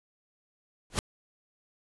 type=noise with exponential growth; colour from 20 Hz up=pink; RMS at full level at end=-22 dBFS; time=0.9-0.99 s; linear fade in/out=1 ms; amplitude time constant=18 ms; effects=resampled to 24000 Hz